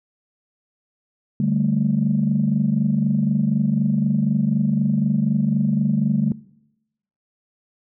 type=chord; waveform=sine; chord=D suspended fourth; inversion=none; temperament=equal; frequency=146.83 / 196 / 220 Hz; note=D3 / G3 / A3; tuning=0 / 0 / 0 cents; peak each=-21 dBFS; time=1.4-6.32 s; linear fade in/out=2 ms; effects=noise-tail reverb RT60 0.9 s tail -22 dB re dry + tanh soft clip ceiling -8 dBFS